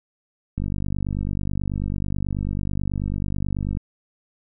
click train, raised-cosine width 5 ms, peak -14 dBFS, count 158, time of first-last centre 0.58-3.771 s, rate 49.2 Hz, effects none

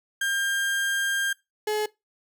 35% pulse tone pair in turn, 1600 / 425 Hz, G6 / G#4, +35 / +40 cents, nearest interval octave + major seventh, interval 2295 cents, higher first, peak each -22 dBFS, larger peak neither, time 0.21-1.33 / 1.67-1.86 s, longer first, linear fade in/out 5 ms, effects noise-tail reverb RT60 0.2 s tail -21 dB re dry

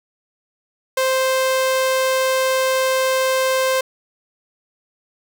sawtooth tone, 523 Hz, C5, 1 cent flat, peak -12 dBFS, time 0.97-3.81 s, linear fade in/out 5 ms, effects none

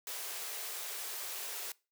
white high-pass noise, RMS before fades -41 dBFS, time 0.07-1.72 s, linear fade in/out 2 ms, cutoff 360 Hz, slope 96 dB/octave, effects noise-tail reverb RT60 0.3 s tail -23 dB re dry

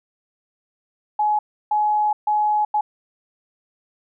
sine tone bursts at uneven times, 844 Hz, G#5, 28 cents sharp, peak -16 dBFS, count 4, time 1.19-1.39 / 1.71-2.13 / 2.27-2.65 / 2.74-2.81 s, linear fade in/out 5 ms, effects none

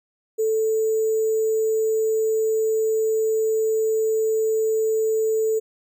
sine tone with sample-and-hold, 440 Hz, A4, in tune, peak -18 dBFS, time 0.38-5.6 s, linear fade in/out 20 ms, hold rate 7350 Hz, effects none

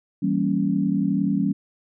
sine chord, E diminished seventh, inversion none, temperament equal, 164.81 / 196 / 233.1 / 277.2 Hz, E3 / G3 / Bb3 / Db4, 0 / 0 / 0 / 0 cents, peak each -27 / -22 / -28 / -24 dBFS, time 0.22-1.53 s, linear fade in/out 10 ms, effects none

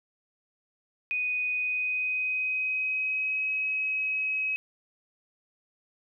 sine tone with pitch glide, 2489 to 2549 Hz, D#7 to D#7, 0 to +41 cents, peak -26 dBFS, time 1.11-4.56 s, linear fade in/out 0 ms, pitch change +41 cents, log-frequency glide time 1.52-3.5 s, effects none

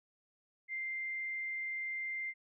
sine tone, 2093 Hz, C7, in tune, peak -36 dBFS, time 0.68-2.34 s, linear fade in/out 50 ms, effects none

